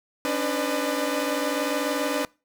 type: tone cluster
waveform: sawtooth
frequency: 278.1 / 298.5 / 501 / 604 Hz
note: C#4 / D4 / B4 / D5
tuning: +6 / +28 / +25 / +48 cents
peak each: -25 / -27 / -25 / -26 dBFS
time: 0.25-2.25 s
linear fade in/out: 0 ms
effects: noise-tail reverb RT60 0.3 s tail -24 dB re dry